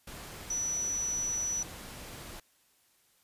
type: tone in noise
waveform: sine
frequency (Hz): 5920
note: F#8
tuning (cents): 0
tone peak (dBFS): -30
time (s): 0.5-1.63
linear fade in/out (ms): 5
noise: pink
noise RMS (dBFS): -45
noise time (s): 0.07-2.4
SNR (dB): +12
effects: white hiss -68 dBFS RMS until 3.23 s + resampled to 32000 Hz